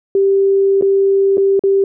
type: tone with dropouts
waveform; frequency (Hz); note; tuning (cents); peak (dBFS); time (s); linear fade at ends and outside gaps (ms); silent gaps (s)
sine; 392; G4; 0; -9; 0.15-1.84; 2; 0.812-0.823 / 1.372-1.379 / 1.594-1.637
effects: none